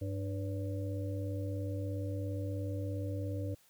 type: harmonic tone with a mistuned harmonic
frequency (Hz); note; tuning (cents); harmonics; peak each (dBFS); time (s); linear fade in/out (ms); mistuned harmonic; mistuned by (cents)
98.5; G2; +9; 1 / 3 / 5 / 6; -35 / -42 / -45 / -46; 0.01-3.55; 10; 6; -64
effects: white hiss -66 dBFS RMS until 3.69 s